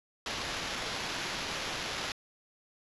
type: noise with sample-and-hold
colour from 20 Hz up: white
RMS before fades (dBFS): -36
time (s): 0.26-2.12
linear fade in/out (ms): 2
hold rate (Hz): 8820
effects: resampled to 24000 Hz